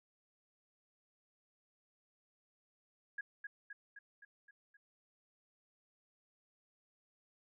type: tone with echo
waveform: sine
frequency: 1653 Hz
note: G#6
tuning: 9 cents flat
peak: -38 dBFS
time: 3.18-3.21 s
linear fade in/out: 5 ms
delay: 260 ms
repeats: 6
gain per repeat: -4 dB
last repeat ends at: 4.77 s
effects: none